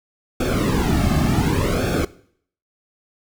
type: noise with flanger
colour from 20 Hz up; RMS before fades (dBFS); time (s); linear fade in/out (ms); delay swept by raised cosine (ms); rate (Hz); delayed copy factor
brown; -19; 0.4-2.05; 5; 1 to 2.1; 0.67; -0.95
effects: noise-tail reverb RT60 0.6 s tail -19 dB re dry